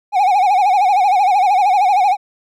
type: tone with vibrato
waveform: triangle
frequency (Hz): 780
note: G5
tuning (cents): -9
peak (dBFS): -8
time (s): 0.12-2.17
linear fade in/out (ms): 50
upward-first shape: sine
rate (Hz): 13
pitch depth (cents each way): 130
effects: none